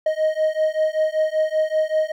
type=beating tone pair; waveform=triangle; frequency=622.3 / 627.5 Hz; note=D#5 / D#5; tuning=0 / +15 cents; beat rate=5.2 Hz; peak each=-19 dBFS; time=0.06-2.12 s; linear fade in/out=5 ms; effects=none